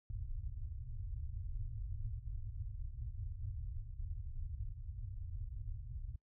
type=low-pass noise; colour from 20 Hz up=pink; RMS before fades=-43 dBFS; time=0.1-6.16 s; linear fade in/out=2 ms; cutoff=120 Hz; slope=96 dB/octave; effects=noise-tail reverb RT60 0.1 s tail -23 dB re dry